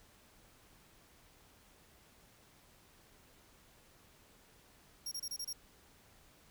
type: tone bursts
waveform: sawtooth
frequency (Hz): 5588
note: F8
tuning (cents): 0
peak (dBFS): -36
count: 6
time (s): 5.06-5.53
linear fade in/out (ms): 5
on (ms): 55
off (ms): 28
effects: pink hiss -64 dBFS RMS until 6.5 s